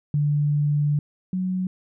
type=tone pair in turn; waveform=sine; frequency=146.83 / 184.99 Hz; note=D3 / F#3; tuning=0 / 0 cents; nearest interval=major third; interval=400 cents; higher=second; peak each=-18 / -22 dBFS; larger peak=first; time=0.14-0.99 / 1.33-1.67 s; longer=first; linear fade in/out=2 ms; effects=none